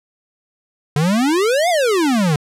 square exponential two-way sweep, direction up then down, 141 to 737 to 141 Hz, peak -14 dBFS, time 0.96-2.36 s, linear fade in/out 2 ms, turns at 1.69 s, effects low-pass 11000 Hz 12 dB/octave

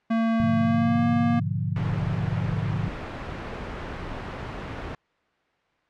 square tone with pitch glide, 226.7 to 235.5 Hz, A#3 to A#3, -48 to +18 cents, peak -21 dBFS, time 0.1-1.4 s, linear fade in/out 10 ms, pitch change +66 cents, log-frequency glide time 0.57-1.05 s
sine chord, G# diminished seventh, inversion none, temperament equal with one note detuned, 103.83 / 123.47 / 146.83 / 175.52 Hz, G#2 / B2 / D3 / F3, 0 / 0 / 0 / +9 cents, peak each -28 / -31 / -29 / -31 dBFS, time 0.4-2.88 s, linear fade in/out 0 ms
pink noise, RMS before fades -33 dBFS, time 1.76-4.95 s, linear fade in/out 2 ms
effects white hiss -66 dBFS RMS until 5.89 s + low-pass 2000 Hz 12 dB/octave

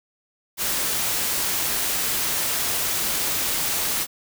white noise, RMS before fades -24 dBFS, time 0.57-4.07 s, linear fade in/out 50 ms, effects none

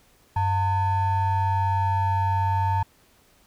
triangle ring-modulated tone, 402.2 Hz, G4, 44 cents sharp, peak -15 dBFS, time 0.36-2.83 s, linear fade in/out 5 ms, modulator 498 Hz, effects pink hiss -59 dBFS RMS until 3.46 s

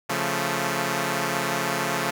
5% pulse chord, Db augmented, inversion none, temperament equal, 138.59 / 174.61 / 220 Hz, Db3 / F3 / A3, 0 / 0 / 0 cents, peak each -17 dBFS, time 0.09-2.11 s, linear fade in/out 10 ms, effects none

